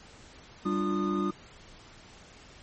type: tone cluster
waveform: triangle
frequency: 195.1 / 297.2 / 351 / 1228 Hz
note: G3 / D4 / F4 / D#6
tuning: -8 / +21 / +9 / -23 cents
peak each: -28 / -30 / -30 / -32 dBFS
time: 0.65-1.31 s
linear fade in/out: 10 ms
effects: pink hiss -52 dBFS RMS until 2.62 s + MP3 32 kbps